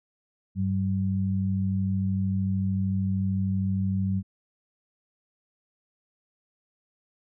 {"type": "tone pair together", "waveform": "sine", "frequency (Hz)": [98, 191.19], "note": ["G2", "G3"], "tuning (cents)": [0, -43], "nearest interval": "octave", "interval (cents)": 1157, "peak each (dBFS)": -26, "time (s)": [0.55, 4.23], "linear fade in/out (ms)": 50, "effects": []}